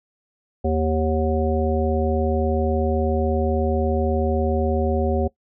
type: harmonic tone with a mistuned harmonic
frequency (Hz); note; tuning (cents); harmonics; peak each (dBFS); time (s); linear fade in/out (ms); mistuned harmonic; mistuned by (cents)
78.2; D#2; +9; 1 / 3 / 5 / 7 / 9; -22 / -25 / -25 / -25 / -28; 0.64-5.28; 10; 9; +67
effects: noise-tail reverb RT60 0.1 s tail -20 dB re dry